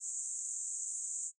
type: band-pass noise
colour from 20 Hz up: white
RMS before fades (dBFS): -40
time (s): 0-1.32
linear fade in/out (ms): 50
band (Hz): 6600 to 8200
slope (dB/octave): 96
effects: noise-tail reverb RT60 0.1 s tail -17 dB re dry